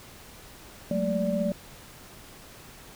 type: tone cluster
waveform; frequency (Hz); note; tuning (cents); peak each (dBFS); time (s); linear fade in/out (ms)
sine; 185.3 / 209 / 224.9 / 582; F#3 / G#3 / A3 / D5; +3 / +11 / +38 / -16; -29 / -33 / -30 / -28; 0.91-1.52; 2
effects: pink hiss -48 dBFS RMS until 2.95 s